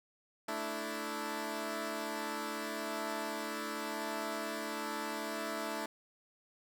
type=chord; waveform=10% pulse; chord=A suspended fourth; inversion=none; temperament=equal; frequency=220 / 293.7 / 329.6 Hz; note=A3 / D4 / E4; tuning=0 / 0 / 0 cents; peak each=-33 dBFS; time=0.48-5.86 s; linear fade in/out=5 ms; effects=none